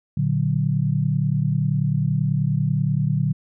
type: chord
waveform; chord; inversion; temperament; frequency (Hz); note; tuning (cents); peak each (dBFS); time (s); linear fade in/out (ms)
sine; Bb augmented; none; equal; 116.54 / 146.83 / 185; Bb2 / D3 / F#3; 0 / 0 / 0; -24 / -20 / -25; 0.17-3.33; 5
effects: none